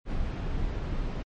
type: noise with ADSR envelope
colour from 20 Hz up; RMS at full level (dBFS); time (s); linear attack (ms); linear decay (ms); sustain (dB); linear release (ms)
brown; -28; 0.05-1.23; 65; 41; -2; 13
effects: low-pass 4000 Hz 12 dB/octave + MP3 48 kbps